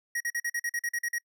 square tone bursts, 1893 Hz, A#6, 26 cents sharp, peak -29 dBFS, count 11, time 0.15-1.184 s, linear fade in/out 5 ms, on 54 ms, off 44 ms, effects noise-tail reverb RT60 0.1 s tail -26 dB re dry

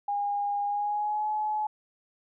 sine tone with pitch glide, 814 to 852 Hz, G#5 to G#5, -35 to +44 cents, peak -26 dBFS, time 0.08-1.67 s, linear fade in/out 5 ms, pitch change +79 cents, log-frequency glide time 0.65-1.28 s, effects none

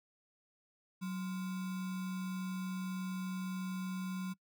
sine tone with sample-and-hold, 185.8 Hz, F#3, 7 cents sharp, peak -36 dBFS, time 1.01-4.34 s, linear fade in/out 20 ms, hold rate 1225 Hz, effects noise-tail reverb RT60 0.1 s tail -23 dB re dry

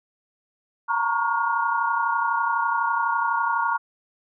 sine tone cluster, 917 / 949 / 1109 / 1423 Hz, A#5 / A#5 / C#6 / F6, -29 / +31 / 0 / +32 cents, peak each -26 dBFS, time 0.88-3.78 s, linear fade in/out 20 ms, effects none

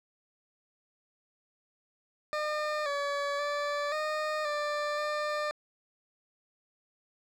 20% pulse tone with pitch steps, 605 / 569 / 581 / 614 / 592 / 599 Hz, D#5 / C#5 / D5 / D#5 / D5 / D5, -49 / +45 / -19 / -23 / +14 / +34 cents, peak -25 dBFS, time 2.33-5.51 s, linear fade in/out 0 ms, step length 530 ms, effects low-pass 5000 Hz 12 dB/octave + 10-bit

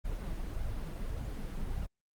brown noise with flanger, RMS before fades -36 dBFS, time 0.04-1.87 s, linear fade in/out 20 ms, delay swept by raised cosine 1.3 to 6.2 ms, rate 1.7 Hz, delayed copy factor +0.6, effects Opus 24 kbps

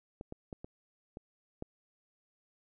clicks, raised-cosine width 2 ms, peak -29 / -28 / -28 / -30 / -30 / -25 dBFS, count 6, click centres 0.211 / 0.324 / 0.528 / 0.645 / 1.171 / 1.624 s, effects none

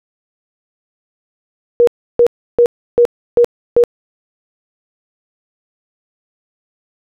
sine tone bursts, 477.5 Hz, A#4, 42 cents sharp, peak -5 dBFS, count 6, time 1.8-3.838 s, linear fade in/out 0 ms, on 73 ms, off 320 ms, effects none

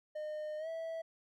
triangle tone with pitch glide, 610 to 653.8 Hz, D#5 to E5, -34 to -14 cents, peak -36 dBFS, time 0.15-1.02 s, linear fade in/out 10 ms, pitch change +120 cents, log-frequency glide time 0.58-0.68 s, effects none

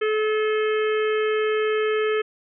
harmonic tone with a mistuned harmonic, 430.8 Hz, A4, 37 cents flat, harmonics 1 / 3 / 4 / 5 / 6 / 7, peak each -20 / -30 / -32 / -34 / -36 / -37 dBFS, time 0.01-2.22 s, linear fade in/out 10 ms, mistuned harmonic 7, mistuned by +55 cents, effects none

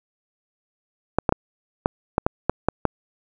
clicks, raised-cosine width 1 ms, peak -3 dBFS, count 9, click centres 1.186 / 1.292 / 1.324 / 1.859 / 2.181 / 2.265 / 2.496 / 2.686 / 2.853 s, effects none

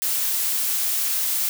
blue noise, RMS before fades -23 dBFS, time 0.02-1.49 s, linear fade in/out 0 ms, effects none

